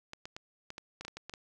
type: clicks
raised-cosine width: 0.2 ms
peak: -25 dBFS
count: 11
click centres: 0.134 / 0.255 / 0.365 / 0.704 / 0.781 / 1.01 / 1.05 / 1.081 / 1.17 / 1.296 / 1.338 s
effects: none